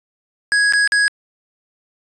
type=tone with dropouts; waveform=square; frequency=1661.2 Hz; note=G#6; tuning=in tune; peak=-13 dBFS; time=0.52-1.08 s; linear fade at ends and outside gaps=0 ms; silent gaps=0.724-0.735 / 0.875-0.921 s; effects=resampled to 22050 Hz